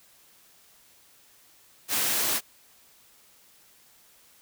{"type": "high-pass noise", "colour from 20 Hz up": "white", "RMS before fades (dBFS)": -26, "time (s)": [1.88, 2.41], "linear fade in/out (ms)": 50, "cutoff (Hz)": 140, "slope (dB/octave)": 12, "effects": ["white hiss -58 dBFS RMS until 4.41 s"]}